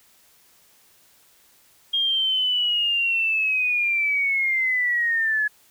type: linear sweep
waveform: sine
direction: down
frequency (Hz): 3241 to 1692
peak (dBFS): -19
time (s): 1.93-5.48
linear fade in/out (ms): 10
effects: white hiss -57 dBFS RMS until 5.7 s